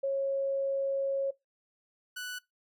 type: tone pair in turn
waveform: sine / sawtooth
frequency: 547 / 1484.1 Hz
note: C#5 / F#6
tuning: -23 / +5 cents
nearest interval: octave + perfect fourth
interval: 1728 cents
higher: second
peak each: -27 / -33 dBFS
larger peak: first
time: 0.03-1.31 / 2.16-2.39 s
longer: first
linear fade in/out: 10 ms
effects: noise-tail reverb RT60 0.2 s tail -23 dB re dry